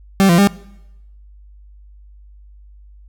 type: tone with pitch steps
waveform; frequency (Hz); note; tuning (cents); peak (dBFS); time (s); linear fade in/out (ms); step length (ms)
40% pulse; 194.6 / 171.2 / 200.2; G3 / F3 / G3; -12 / -34 / +37; -8; 0.2-0.473; 0; 91
effects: noise-tail reverb RT60 0.9 s tail -22 dB re dry + added 50 Hz sine -40 dBFS peak until 3.08 s